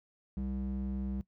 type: tone with band-pass filter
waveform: square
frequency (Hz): 65.41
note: C2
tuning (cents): 0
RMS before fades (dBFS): -36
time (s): 0.37-1.21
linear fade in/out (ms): 0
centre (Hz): 150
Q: 8.9
effects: noise-tail reverb RT60 0.1 s tail -19 dB re dry